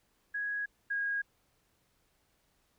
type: tone pair in turn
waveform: sine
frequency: 1661.2 / 1637.4 Hz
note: G#6 / G#6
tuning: 0 / -25 cents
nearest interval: unison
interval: 25 cents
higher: first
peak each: -32 / -30 dBFS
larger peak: second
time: 0.34-0.66 / 0.9-1.22 s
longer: neither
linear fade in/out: 10 ms
effects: pink hiss -73 dBFS RMS until 2.78 s